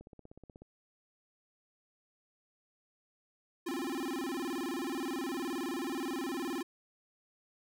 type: click train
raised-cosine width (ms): 2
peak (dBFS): -38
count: 11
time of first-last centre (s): 0.01-0.62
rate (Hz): 16.4
type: tone with vibrato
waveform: square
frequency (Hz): 303.7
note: D#4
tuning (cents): -42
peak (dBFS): -35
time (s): 3.66-6.63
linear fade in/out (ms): 10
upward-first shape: square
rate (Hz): 19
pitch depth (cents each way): 240
effects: none